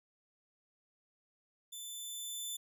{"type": "tone with level ramp", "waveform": "15% pulse", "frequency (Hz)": 3520, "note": "A7", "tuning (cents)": 0, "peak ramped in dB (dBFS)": [-37, -31], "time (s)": [1.72, 2.57], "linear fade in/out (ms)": 10, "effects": []}